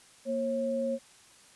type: tone pair together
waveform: sine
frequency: 234.6 / 542 Hz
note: A#3 / C#5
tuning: +11 / -39 cents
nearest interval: octave + major second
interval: 1450 cents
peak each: -33 / -29 dBFS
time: 0.25-0.99 s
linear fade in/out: 50 ms
effects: white hiss -57 dBFS RMS until 1.55 s + resampled to 24000 Hz